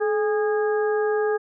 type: harmonic tone with a mistuned harmonic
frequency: 410.3 Hz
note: G#4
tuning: 21 cents flat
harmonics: 1 / 2 / 3 / 4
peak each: -20 / -30 / -34 / -32 dBFS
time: 0-1.38 s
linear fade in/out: 20 ms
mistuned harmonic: 1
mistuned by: +70 cents
effects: none